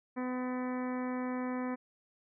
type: harmonic tone with a mistuned harmonic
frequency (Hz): 252.4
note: B3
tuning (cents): +38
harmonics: 1 / 2 / 3 / 4 / 5 / 6 / 7 / 8 / 9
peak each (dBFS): -34 / -41 / -46 / -44 / -49 / -54 / -50 / -53 / -54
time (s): 0.16-1.76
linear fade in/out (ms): 20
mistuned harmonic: 8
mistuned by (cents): -25
effects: none